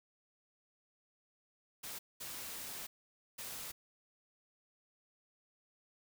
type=noise bursts at uneven times; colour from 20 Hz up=white; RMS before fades=-45 dBFS; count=3; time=1.83-1.99 / 2.2-2.87 / 3.38-3.72 s; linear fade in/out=10 ms; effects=none